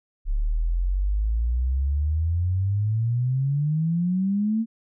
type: exponential sweep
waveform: sine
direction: up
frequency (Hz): 34.65 to 229.1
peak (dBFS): -20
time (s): 0.25-4.66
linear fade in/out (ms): 50
effects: none